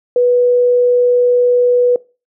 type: tone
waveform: sine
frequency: 490.6 Hz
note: B4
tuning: 12 cents flat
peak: -8 dBFS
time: 0.16-1.96 s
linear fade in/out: 2 ms
effects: noise-tail reverb RT60 0.3 s tail -21 dB re dry